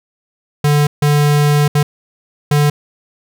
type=tone bursts at uneven times; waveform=square; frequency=146.83 Hz; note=D3; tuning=in tune; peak=-10 dBFS; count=4; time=0.64-0.87 / 1.02-1.68 / 1.75-1.83 / 2.51-2.7 s; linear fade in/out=5 ms; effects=none

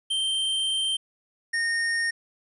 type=tone pair in turn; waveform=square; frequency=3136 / 1842.7 Hz; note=G7 / A#6; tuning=0 / -21 cents; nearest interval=major sixth; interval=921 cents; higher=first; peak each=-24 dBFS; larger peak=neither; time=0.1-0.97 / 1.53-2.11 s; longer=first; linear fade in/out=10 ms; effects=resampled to 24000 Hz + 10-bit

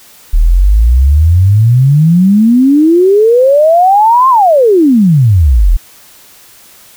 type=exponential two-way sweep; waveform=sine; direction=up then down; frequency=36.8 to 1075 to 36.8 Hz; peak=-3 dBFS; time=0.33-5.77 s; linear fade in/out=10 ms; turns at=4.29 s; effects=white hiss -39 dBFS RMS until 6.96 s

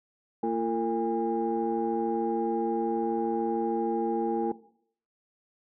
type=tone cluster; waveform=sine; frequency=228.9 / 341.6 / 455 / 813 Hz; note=A#3 / F4 / A#4 / G#5; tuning=-31 / -38 / -42 / -37 cents; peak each=-30 dBFS; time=0.43-4.52 s; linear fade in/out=5 ms; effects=noise-tail reverb RT60 0.6 s tail -17 dB re dry + tanh soft clip ceiling -17 dBFS

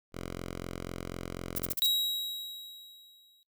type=tone; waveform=5% pulse; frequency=44.04 Hz; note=F1; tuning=15 cents sharp; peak=-26 dBFS; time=0.12-1.75 s; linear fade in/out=50 ms
type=noise bursts; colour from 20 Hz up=violet; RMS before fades=-31 dBFS; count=5; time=1.56-1.866 s; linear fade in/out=5 ms; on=26 ms; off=44 ms
type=tone with exponential decay; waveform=45% pulse; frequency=3839 Hz; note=B7; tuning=50 cents flat; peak=-23 dBFS; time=1.82-3.43 s; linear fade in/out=0 ms; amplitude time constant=350 ms
effects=noise-tail reverb RT60 0.1 s tail -21 dB re dry

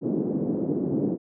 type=band-pass noise; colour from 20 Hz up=white; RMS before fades=-26 dBFS; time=0.01-1.18 s; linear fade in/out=50 ms; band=170 to 360 Hz; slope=24 dB/octave; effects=none

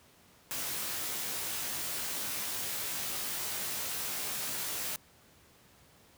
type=noise with comb filter; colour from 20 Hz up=white; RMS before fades=-36 dBFS; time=0.51-4.96 s; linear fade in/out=0 ms; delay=17 ms; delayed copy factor=-0.8; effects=pink hiss -61 dBFS RMS until 6.17 s + high-pass 60 Hz 12 dB/octave

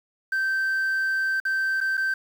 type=tone with dropouts; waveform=sine; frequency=1556 Hz; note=G6; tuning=13 cents flat; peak=-19 dBFS; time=0.32-2.14 s; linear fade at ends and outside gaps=5 ms; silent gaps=1.401-1.451 / 1.805-1.811 / 1.971-1.976 s; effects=tanh soft clip ceiling -21 dBFS + 8-bit

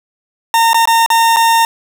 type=tone with dropouts; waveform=40% pulse; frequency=915 Hz; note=A#5; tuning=32 cents flat; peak=-7 dBFS; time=0.54-1.65 s; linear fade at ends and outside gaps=1 ms; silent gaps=0.732-0.744 / 0.855-0.874 / 1.062-1.102 / 1.362-1.368 s; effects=none

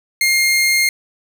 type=tone; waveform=sawtooth; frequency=2125 Hz; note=C7; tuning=26 cents sharp; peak=-9 dBFS; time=0.21-0.89 s; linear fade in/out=2 ms; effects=none

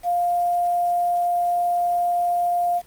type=tone with quantisation; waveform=sine; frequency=702 Hz; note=F5; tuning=9 cents sharp; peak=-18 dBFS; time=0.03-2.82 s; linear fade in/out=50 ms; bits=7; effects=pink hiss -52 dBFS RMS until 2.86 s + Opus 24 kbps

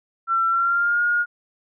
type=tone with pitch glide; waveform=sine; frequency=1349 to 1429.2 Hz; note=E6 to F6; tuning=+40 to +40 cents; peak=-17 dBFS; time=0.27-1.26 s; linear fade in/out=50 ms; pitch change=+100 cents; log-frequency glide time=0.48-1.02 s; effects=none

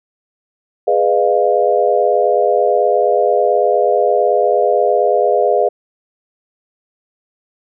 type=chord; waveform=sine; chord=F half-diminished seventh; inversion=first; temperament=equal with one note detuned; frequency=415.3 / 493.9 / 609.8 / 698.5 Hz; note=Ab4 / Cb5 / Eb5 / F5; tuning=0 / 0 / -35 / 0 cents; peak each=-16 dBFS; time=0.87-5.69 s; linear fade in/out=10 ms; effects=none

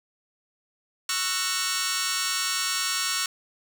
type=chord; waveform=10% pulse; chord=F# dominant seventh; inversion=second; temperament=just; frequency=1110 / 1332 / 1480 / 1850 Hz; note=C#6 / E6 / F#6 / A#6; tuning=+2 / +18 / 0 / -14 cents; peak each=-23 dBFS; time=1.09-3.26 s; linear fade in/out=2 ms; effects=none

